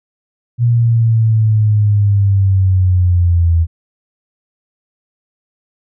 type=linear sweep; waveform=sine; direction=down; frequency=120 to 82.1 Hz; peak=-8 dBFS; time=0.58-3.67 s; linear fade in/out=50 ms; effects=none